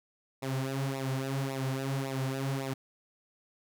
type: tone with flanger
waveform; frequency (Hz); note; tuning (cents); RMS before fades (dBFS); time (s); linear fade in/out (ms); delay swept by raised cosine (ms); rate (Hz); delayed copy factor
sawtooth; 134.4; C3; +47; -33; 0.42-2.74; 10; 0.63 to 6.53; 1.8; -0.8
effects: none